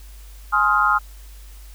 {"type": "chord", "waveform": "sine", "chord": "F minor seventh", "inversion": "first", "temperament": "just", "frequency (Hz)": [838.1, 1047.7, 1257.2, 1396.9], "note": ["Ab5", "C6", "Eb6", "F6"], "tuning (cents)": [16, 2, 18, 0], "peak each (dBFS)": [-23, -22, -18, -19], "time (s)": [0.52, 0.99], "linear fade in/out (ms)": 20, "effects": ["added 50 Hz sine -38 dBFS peak until 1.74 s", "white hiss -50 dBFS RMS until 1.74 s"]}